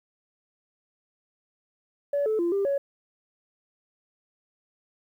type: tone with pitch steps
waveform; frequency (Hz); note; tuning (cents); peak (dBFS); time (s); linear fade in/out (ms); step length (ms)
sine; 571 / 435.1 / 343.4 / 396.8 / 559; D5 / A4 / F4 / G4 / C#5; -49 / -19 / -29 / +21 / +14; -21; 2.13-2.78; 5; 130
effects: tanh soft clip ceiling -19 dBFS + 10-bit